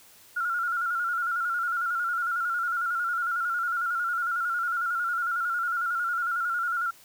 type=tone with vibrato; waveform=sine; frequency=1396.9 Hz; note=F6; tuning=in tune; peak=-25 dBFS; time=0.36-6.91 s; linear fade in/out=10 ms; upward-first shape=square; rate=11 Hz; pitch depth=51 cents each way; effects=white hiss -54 dBFS RMS until 7.04 s